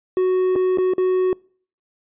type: tone with dropouts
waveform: triangle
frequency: 370 Hz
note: F#4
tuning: in tune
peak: -13 dBFS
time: 0.17-1.33 s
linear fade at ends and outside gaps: 1 ms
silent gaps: 0.555-0.56 / 0.774-0.784 / 0.936-0.981 s
effects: noise-tail reverb RT60 0.5 s tail -26 dB re dry + resampled to 8000 Hz